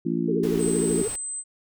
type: harmonic tone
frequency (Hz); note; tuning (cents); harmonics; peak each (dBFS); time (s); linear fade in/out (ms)
57; A#1; -38; 3 / 4 / 5 / 6; -28 / -28 / -28 / -28; 0.05-1.03; 10
type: tone with vibrato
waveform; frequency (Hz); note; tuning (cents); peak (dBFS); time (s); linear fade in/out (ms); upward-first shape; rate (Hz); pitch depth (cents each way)
sine; 413.1; G#4; -9; -24; 0.28-1.08; 5; triangle; 13; 180
type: noise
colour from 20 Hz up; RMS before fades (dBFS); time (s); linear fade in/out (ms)
pink; -39; 0.43-1.16; 5
type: tone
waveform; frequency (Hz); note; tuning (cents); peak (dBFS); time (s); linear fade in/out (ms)
sine; 8170; C9; -42; -29; 0.58-1.44; 50
effects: none